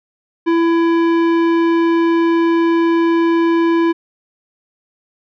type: tone with tanh clipping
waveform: sine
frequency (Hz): 334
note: E4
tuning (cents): +23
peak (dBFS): -13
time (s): 0.46-3.93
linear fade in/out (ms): 20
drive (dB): 15
effects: none